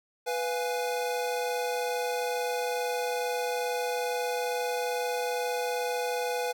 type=chord; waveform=square; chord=F diminished; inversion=second; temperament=equal; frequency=493.9 / 698.5 / 830.6 Hz; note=Cb5 / F5 / Ab5; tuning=0 / 0 / 0 cents; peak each=-31 / -37 / -35 dBFS; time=0.26-6.53 s; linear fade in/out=20 ms; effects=none